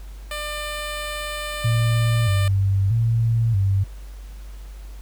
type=tone; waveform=10% pulse; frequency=597 Hz; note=D5; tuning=28 cents sharp; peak=-19 dBFS; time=0.31-2.48 s; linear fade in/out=2 ms
type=tone with vibrato; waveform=sine; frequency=105.8 Hz; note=G#2; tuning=33 cents sharp; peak=-16 dBFS; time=1.64-3.84 s; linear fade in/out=10 ms; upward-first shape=square; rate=0.79 Hz; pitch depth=140 cents each way
effects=added 49 Hz sine -34 dBFS peak until 5.01 s + pink hiss -51 dBFS RMS until 5.01 s